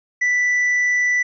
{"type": "tone with tanh clipping", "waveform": "sine", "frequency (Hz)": 1975.5, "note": "B6", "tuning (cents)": 0, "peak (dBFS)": -16, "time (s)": [0.21, 1.23], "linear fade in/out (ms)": 10, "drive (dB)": 3, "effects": ["resampled to 16000 Hz"]}